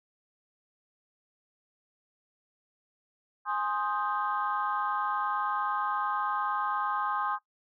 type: chord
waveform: sine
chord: Ab major seventh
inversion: none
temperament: equal with one note detuned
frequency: 830.6 / 1053.2 / 1244.5 / 1568 Hz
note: Ab5 / C6 / Eb6 / G6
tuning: 0 / +11 / 0 / 0 cents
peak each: -33 / -32 / -32 / -37 dBFS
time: 3.45-7.39 s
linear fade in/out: 50 ms
effects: noise-tail reverb RT60 0.1 s tail -17 dB re dry + tanh soft clip ceiling -18 dBFS